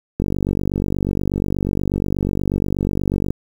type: click train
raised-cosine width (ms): 3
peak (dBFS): -7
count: 151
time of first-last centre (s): 0.2-3.306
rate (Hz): 48.3
effects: 7-bit